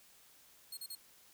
15% pulse tone bursts, 4269 Hz, C8, 34 cents sharp, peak -36 dBFS, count 3, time 0.72-0.952 s, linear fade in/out 5 ms, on 52 ms, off 38 ms, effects white hiss -63 dBFS RMS until 1.33 s

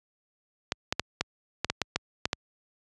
clicks, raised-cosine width 0.2 ms, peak -8 dBFS, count 10, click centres 0.721 / 0.925 / 0.996 / 1.21 / 1.646 / 1.7 / 1.817 / 1.96 / 2.255 / 2.331 s, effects high-pass 60 Hz 12 dB/octave + resampled to 22050 Hz

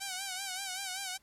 5% pulse tone with vibrato, 763 Hz, G5, 47 cents flat, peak -24 dBFS, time 0-1.18 s, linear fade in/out 20 ms, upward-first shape sine, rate 5.2 Hz, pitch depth 76 cents each way, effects pink hiss -69 dBFS RMS until 1.22 s + MP3 64 kbps

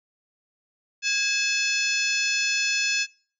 harmonic tone with a mistuned harmonic, 862 Hz, A5, 36 cents flat, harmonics 2 / 3 / 4 / 5 / 6 / 7 / 8, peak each -31 / -24 / -33 / -32 / -30 / -32 / -34 dBFS, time 1.02-3.07 s, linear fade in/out 50 ms, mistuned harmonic 2, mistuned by -87 cents, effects noise-tail reverb RT60 0.5 s tail -26 dB re dry

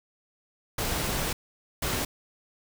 pink noise bursts at uneven times, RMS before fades -29 dBFS, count 2, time 0.78-1.33 / 1.82-2.05 s, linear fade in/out 5 ms, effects none

